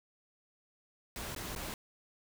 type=noise with dropouts; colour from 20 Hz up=pink; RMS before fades=-41 dBFS; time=1.16-1.74 s; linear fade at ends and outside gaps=1 ms; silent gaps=1.349-1.362 / 1.551-1.561 s; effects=none